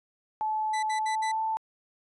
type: tone with pitch glide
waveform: sine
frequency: 865 to 882.7 Hz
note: A5 to A5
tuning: -30 to +5 cents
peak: -26 dBFS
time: 0.41-1.57 s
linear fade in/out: 0 ms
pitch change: +35 cents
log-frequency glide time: 0.94-1.41 s
type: tone bursts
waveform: sawtooth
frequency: 1992 Hz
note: B6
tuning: 14 cents sharp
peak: -30 dBFS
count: 4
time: 0.73-1.319 s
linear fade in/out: 10 ms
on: 100 ms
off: 63 ms
effects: resampled to 24000 Hz